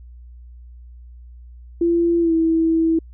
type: tone with pitch glide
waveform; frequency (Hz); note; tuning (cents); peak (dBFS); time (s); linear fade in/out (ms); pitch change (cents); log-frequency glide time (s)
sine; 340 to 326.1; F4 to E4; -46 to -19; -14; 1.81-2.99; 5; -73; 2.2-2.33
effects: added 60 Hz sine -38 dBFS peak until 3.13 s